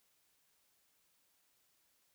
silence, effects white hiss -75 dBFS RMS until 2.14 s

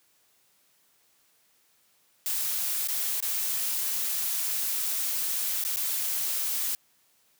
blue noise with dropouts, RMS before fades -29 dBFS, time 2.26-6.75 s, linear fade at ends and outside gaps 1 ms, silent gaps 2.874-2.885 / 3.204-3.225 / 5.639-5.649 / 5.761-5.769 s, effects white hiss -66 dBFS RMS until 7.39 s + high-pass 100 Hz 12 dB/octave

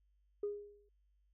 sine tone with exponential decay, 411 Hz, G#4, 18 cents flat, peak -32 dBFS, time 0.43-0.89 s, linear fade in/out 5 ms, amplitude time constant 100 ms, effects tanh soft clip ceiling -30 dBFS + added 50 Hz sine -70 dBFS peak until 1.33 s

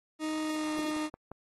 40% pulse tone with pitch glide, 311.1 to 306.6 Hz, D#4 to D#4, 0 to -25 cents, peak -30 dBFS, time 0.19-1.1 s, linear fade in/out 50 ms, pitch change -25 cents, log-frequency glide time 0.4-0.73 s
white noise with exponential growth, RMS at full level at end -45 dBFS, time 0.68-0.88 s, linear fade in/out 5 ms, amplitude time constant 42 ms
click train, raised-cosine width 1 ms, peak -28 dBFS, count 4, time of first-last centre 0.79-1.316 s, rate 5.7 Hz
effects AAC 32 kbps

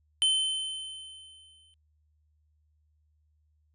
square tone with exponential decay, 3072 Hz, G7, 36 cents flat, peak -21 dBFS, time 0.22-1.74 s, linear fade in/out 0 ms, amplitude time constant 330 ms, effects added 76 Hz sine -66 dBFS peak until 3.74 s + resampled to 24000 Hz

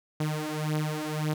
sawtooth beating tone pair, 152.4 / 154.2 Hz, D#3 / D#3, -36 / -15 cents, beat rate 1.8 Hz, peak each -27 dBFS, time 0.2-1.34 s, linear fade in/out 5 ms, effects none

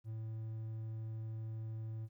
triangle tone, 110.9 Hz, A2, 14 cents sharp, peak -38 dBFS, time 0.04-2.09 s, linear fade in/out 50 ms, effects 13-bit

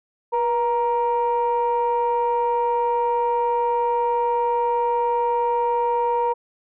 sine tone pair together, 482.2 / 936.9 Hz, B4 / A#5, -41 / +8 cents, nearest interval major seventh, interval 1149 cents, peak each -21 / -19 dBFS, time 0.32-6.34 s, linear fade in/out 20 ms, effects tanh soft clip ceiling -13 dBFS

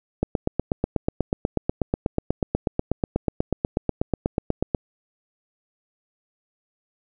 click train, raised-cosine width 2 ms, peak -7 dBFS, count 38, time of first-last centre 0.23-4.748 s, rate 8.19 Hz, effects none

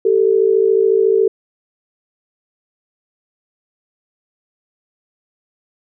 sine tone pair together, 389.1 / 443.1 Hz, G4 / A4, -13 / +12 cents, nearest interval major second, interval 225 cents, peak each -13 dBFS, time 0.05-1.28 s, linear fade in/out 5 ms, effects none

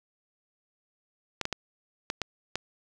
clicks, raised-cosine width 0.2 ms, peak -12 dBFS, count 6, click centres 1.413 / 1.454 / 1.527 / 2.101 / 2.217 / 2.556 s, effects none

